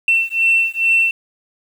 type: beating tone pair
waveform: sine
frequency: 2693 / 2695.3 Hz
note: E7 / E7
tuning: +36 / +38 cents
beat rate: 2.3 Hz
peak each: -15 dBFS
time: 0.08-1.11 s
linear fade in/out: 2 ms
effects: tanh soft clip ceiling -6 dBFS + 7-bit

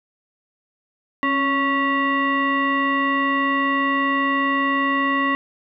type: tone with frequency modulation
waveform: sine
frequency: 1108.7 Hz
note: C#6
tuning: in tune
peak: -17 dBFS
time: 1.23-5.35 s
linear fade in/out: 0 ms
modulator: 835 Hz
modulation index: 1.3
effects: none

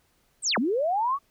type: linear two-way sweep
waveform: sine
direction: down then up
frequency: 8800 to 199.7 to 1163 Hz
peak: -22 dBFS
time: 0.42-1.19 s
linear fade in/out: 50 ms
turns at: 0.58 s
effects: pink hiss -67 dBFS RMS until 1.3 s

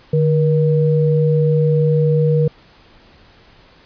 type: tone pair together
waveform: sine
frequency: 150.5 / 477.8 Hz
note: D3 / A#4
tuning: +43 / +43 cents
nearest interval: octave + minor sixth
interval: 2000 cents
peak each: -13 / -16 dBFS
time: 0.13-2.48 s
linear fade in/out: 5 ms
effects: pink hiss -48 dBFS RMS until 3.85 s + resampled to 11025 Hz

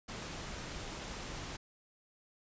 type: noise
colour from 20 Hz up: pink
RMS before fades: -43 dBFS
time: 0.08-1.57 s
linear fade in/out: 10 ms
effects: resampled to 16000 Hz

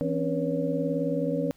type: tone cluster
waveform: sine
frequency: 165.3 / 263.1 / 281.9 / 483.8 / 560 Hz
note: E3 / C4 / C#4 / B4 / C#5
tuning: +5 / +10 / +29 / -36 / +18 cents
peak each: -31 dBFS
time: 0.01-1.51 s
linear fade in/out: 0 ms
effects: pink hiss -62 dBFS RMS until 1.56 s

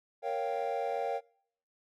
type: chord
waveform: triangle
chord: G half-diminished seventh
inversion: first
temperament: equal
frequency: 466.2 / 554.4 / 698.5 / 784 Hz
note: Bb4 / Db5 / F5 / G5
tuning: 0 / 0 / 0 / 0 cents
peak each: -34 dBFS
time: 0.22-1.21 s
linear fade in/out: 50 ms
effects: noise-tail reverb RT60 0.7 s tail -26 dB re dry + tanh soft clip ceiling -21 dBFS

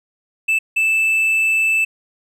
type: tone bursts at uneven times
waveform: triangle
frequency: 2637 Hz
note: E7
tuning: in tune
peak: -12 dBFS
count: 2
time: 0.48-0.59 / 0.76-1.85 s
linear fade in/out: 10 ms
effects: none

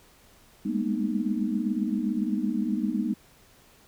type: tone cluster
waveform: sine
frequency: 201.8 / 209.5 / 229.1 / 246.9 / 308.7 Hz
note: G#3 / G#3 / A#3 / B3 / D#4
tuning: -49 / +15 / -30 / 0 / -14 cents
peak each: -31 dBFS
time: 0.65-3.14 s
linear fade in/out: 10 ms
effects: pink hiss -57 dBFS RMS until 3.87 s

